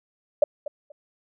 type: tone with echo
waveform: sine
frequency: 587.3 Hz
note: D5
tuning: in tune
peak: -12 dBFS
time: 0.42-0.44 s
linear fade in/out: 5 ms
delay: 240 ms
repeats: 2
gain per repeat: -15 dB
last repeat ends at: 0.92 s
effects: none